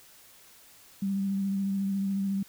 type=tone with vibrato; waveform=sine; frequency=196 Hz; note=G3; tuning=in tune; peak=-26 dBFS; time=1.02-2.43 s; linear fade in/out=5 ms; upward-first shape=sine; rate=14 Hz; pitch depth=21 cents each way; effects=white hiss -55 dBFS RMS until 2.48 s